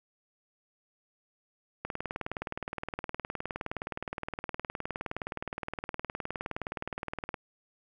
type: click train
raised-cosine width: 0.5 ms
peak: -19 dBFS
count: 107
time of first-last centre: 1.85-7.342 s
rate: 19.3 Hz
effects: 10-bit